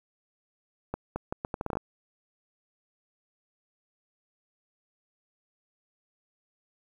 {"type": "accelerating click train", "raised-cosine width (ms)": 1, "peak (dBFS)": -17, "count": 11, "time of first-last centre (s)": [0.94, 1.77], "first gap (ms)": 220, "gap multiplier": 0.75, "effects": ["9-bit"]}